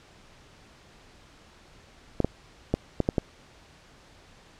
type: clicks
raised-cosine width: 2 ms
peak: -9 dBFS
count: 6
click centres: 2.203 / 2.246 / 2.74 / 3.003 / 3.089 / 3.182 s
effects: pink hiss -54 dBFS RMS until 4.59 s + low-pass 6000 Hz 12 dB/octave